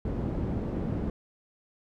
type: low-pass noise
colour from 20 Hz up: white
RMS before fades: -31 dBFS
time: 0.05-1.1 s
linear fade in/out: 2 ms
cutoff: 250 Hz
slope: 12 dB/octave
effects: none